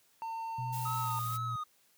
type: tone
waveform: triangle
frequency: 905 Hz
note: A5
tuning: 48 cents sharp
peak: -34 dBFS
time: 0.22-1.19 s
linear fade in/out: 0 ms
type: tone with pitch glide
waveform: sine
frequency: 123.8 to 117.6 Hz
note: B2 to A#2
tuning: +5 to +16 cents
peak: -36 dBFS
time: 0.58-1.56 s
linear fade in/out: 5 ms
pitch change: -89 cents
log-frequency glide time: 0.84-1.27 s
type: noise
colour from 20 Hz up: blue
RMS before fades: -44 dBFS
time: 0.72-1.38 s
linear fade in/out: 20 ms
type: tone with vibrato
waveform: triangle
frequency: 1262 Hz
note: D#6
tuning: 24 cents sharp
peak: -33 dBFS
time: 0.85-1.64 s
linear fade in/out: 10 ms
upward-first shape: sine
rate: 2.2 Hz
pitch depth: 41 cents each way
effects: white hiss -68 dBFS RMS until 1.97 s + high-pass 60 Hz 12 dB/octave